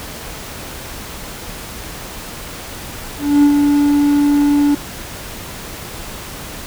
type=tone with ADSR envelope; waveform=triangle; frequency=289.1 Hz; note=D4; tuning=27 cents flat; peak=-4 dBFS; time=3.18-4.75 s; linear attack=250 ms; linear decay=87 ms; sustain=-4 dB; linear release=7 ms; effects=pink hiss -30 dBFS RMS until 6.66 s